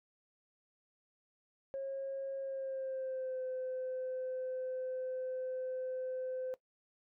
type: tone with pitch glide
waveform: sine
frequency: 542 to 513.9 Hz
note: C#5 to C5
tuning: -39 to -31 cents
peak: -35 dBFS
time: 1.74-6.54 s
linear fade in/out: 0 ms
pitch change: -92 cents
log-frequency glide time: 2.38-3.42 s
effects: noise-tail reverb RT60 0.1 s tail -19 dB re dry + tanh soft clip ceiling -33 dBFS